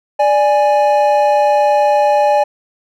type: tone pair together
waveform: triangle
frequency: 589 / 830.3 Hz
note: D5 / G#5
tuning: +5 / -1 cents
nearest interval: tritone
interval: 594 cents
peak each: -10 dBFS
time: 0.19-2.44 s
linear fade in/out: 10 ms
effects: none